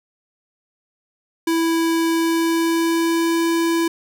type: tone with pitch glide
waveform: square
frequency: 329.8 to 333.2 Hz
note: E4 to E4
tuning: +1 to +19 cents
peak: -17 dBFS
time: 1.47-3.88 s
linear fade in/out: 5 ms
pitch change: +18 cents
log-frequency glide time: 2.06-3.49 s
effects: none